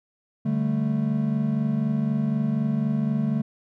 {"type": "chord", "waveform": "triangle", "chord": "D suspended fourth", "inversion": "none", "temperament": "equal", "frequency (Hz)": [146.83, 196, 220], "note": ["D3", "G3", "A3"], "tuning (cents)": [0, 0, 0], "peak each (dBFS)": [-24, -27, -22], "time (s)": [0.45, 3.42], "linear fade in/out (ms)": 10, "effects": []}